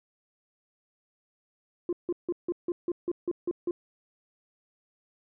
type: tone bursts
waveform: sine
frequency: 349.2 Hz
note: F4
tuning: in tune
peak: -24 dBFS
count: 10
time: 1.89-3.71 s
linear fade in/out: 2 ms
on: 38 ms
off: 160 ms
effects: tanh soft clip ceiling -23 dBFS